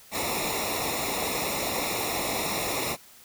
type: noise with comb filter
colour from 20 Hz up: pink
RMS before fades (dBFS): -29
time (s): 0.11-2.97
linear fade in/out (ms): 50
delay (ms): 0.64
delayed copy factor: -0.9
effects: white hiss -52 dBFS RMS until 3.24 s